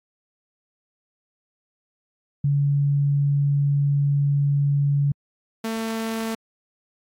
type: tone pair in turn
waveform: sine / sawtooth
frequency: 142.2 / 224.2 Hz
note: C#3 / A3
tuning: +45 / +33 cents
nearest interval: minor sixth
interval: 788 cents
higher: second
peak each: -17 / -21 dBFS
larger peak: first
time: 2.44-5.12 / 5.64-6.35 s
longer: first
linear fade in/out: 5 ms
effects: AAC 64 kbps